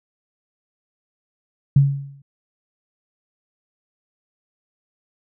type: tone with exponential decay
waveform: sine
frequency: 139.4 Hz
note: C#3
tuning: 10 cents sharp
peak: -7 dBFS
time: 1.76-2.22 s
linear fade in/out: 5 ms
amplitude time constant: 100 ms
effects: none